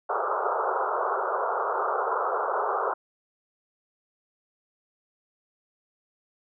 white band-pass noise, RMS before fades -27 dBFS, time 0.09-2.94 s, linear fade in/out 10 ms, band 380 to 1400 Hz, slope 96 dB/octave, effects none

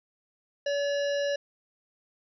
harmonic tone, 570 Hz, C#5, 48 cents sharp, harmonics 1 / 3 / 5 / 7 / 9 / 10, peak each -26 / -36 / -40 / -43 / -45 / -46 dBFS, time 0.66-1.36 s, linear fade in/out 5 ms, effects none

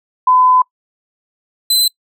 sine / sawtooth tone pair in turn, 1011 / 4044 Hz, B5 / B7, +40 / +40 cents, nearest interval 2 octaves, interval 2400 cents, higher second, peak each -7 dBFS, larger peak neither, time 0.27-0.62 / 1.7-1.88 s, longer first, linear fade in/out 5 ms, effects noise-tail reverb RT60 0.1 s tail -25 dB re dry

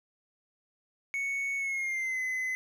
triangle tone with pitch glide, 2217 to 2033 Hz, C#7 to B6, 0 to +50 cents, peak -28 dBFS, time 1.14-2.55 s, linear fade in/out 0 ms, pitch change -150 cents, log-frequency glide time 1.57-2.2 s, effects none

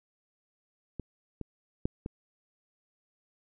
clicks, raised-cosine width 3 ms, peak -23 / -24 / -15 / -22 dBFS, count 4, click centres 0.997 / 1.413 / 1.855 / 2.061 s, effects none

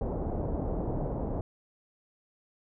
pink low-pass noise, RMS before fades -32 dBFS, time 0.01-1.41 s, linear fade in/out 2 ms, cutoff 740 Hz, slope 24 dB/octave, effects none

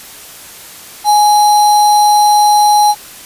sine tone with sample-and-hold, 835 Hz, G#5, 9 cents sharp, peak -5 dBFS, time 1.04-2.95 s, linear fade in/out 50 ms, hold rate 4900 Hz, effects white hiss -33 dBFS RMS until 3.25 s + resampled to 32000 Hz

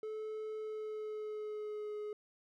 triangle tone with pitch glide, 433.3 to 420.7 Hz, A4 to G#4, -27 to +22 cents, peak -37 dBFS, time 0.03-2.13 s, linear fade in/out 2 ms, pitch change -51 cents, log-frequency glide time 0.58-1.96 s, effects none

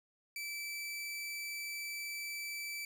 sawtooth tone, 2319 Hz, D7, 22 cents flat, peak -36 dBFS, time 0.36-2.85 s, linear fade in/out 2 ms, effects none

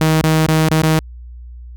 sawtooth tone with dropouts, 157.9 Hz, D#3, 26 cents sharp, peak -7 dBFS, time 0.01-0.99 s, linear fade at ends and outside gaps 2 ms, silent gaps 0.214-0.237 / 0.464-0.484 / 0.687-0.711 / 0.819-0.831 s, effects added 60 Hz sine -31 dBFS peak until 1.76 s

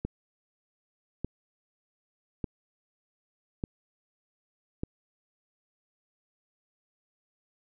click train, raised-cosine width 3 ms, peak -18 dBFS, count 5, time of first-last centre 0.05-4.835 s, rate 0.836 Hz, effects none

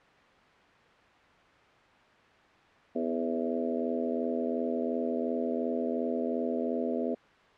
harmonic tone with a mistuned harmonic, 82.8 Hz, E2, 8 cents sharp, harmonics 3 / 4 / 5 / 6 / 7 / 8, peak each -32 / -38 / -35 / -36 / -38 / -37 dBFS, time 2.95-7.15 s, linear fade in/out 10 ms, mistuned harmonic 4, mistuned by -45 cents, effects white hiss -58 dBFS RMS until 7.57 s + low-pass 2000 Hz 12 dB/octave

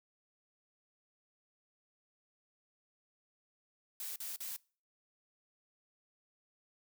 blue noise bursts, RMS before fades -42 dBFS, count 3, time 4-4.564 s, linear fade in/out 2 ms, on 160 ms, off 42 ms, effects noise-tail reverb RT60 0.4 s tail -24 dB re dry

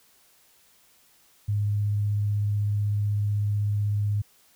sine tone with vibrato, 103.3 Hz, G#2, 9 cents flat, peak -22 dBFS, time 1.48-4.22 s, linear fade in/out 10 ms, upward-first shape sine, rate 16 Hz, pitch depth 9 cents each way, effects white hiss -60 dBFS RMS until 4.55 s

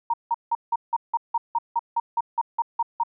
sine tone bursts, 932.3 Hz, A#5, in tune, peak -19 dBFS, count 15, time 0.1-3.035 s, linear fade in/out 5 ms, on 37 ms, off 170 ms, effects none

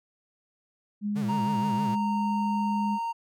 sine tone, 206.7 Hz, G#3, 8 cents flat, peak -26 dBFS, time 1.01-2.99 s, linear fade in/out 50 ms
45% pulse tone with vibrato, 131.4 Hz, C3, 8 cents sharp, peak -33 dBFS, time 1.15-1.96 s, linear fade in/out 20 ms, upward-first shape sine, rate 6.3 Hz, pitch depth 250 cents each way
triangle tone with pitch glide, 932.3 to 923.7 Hz, A#5 to A#5, 0 to -16 cents, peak -26 dBFS, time 1.28-3.13 s, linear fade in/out 20 ms, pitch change -16 cents, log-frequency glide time 1.73-2.07 s
effects none

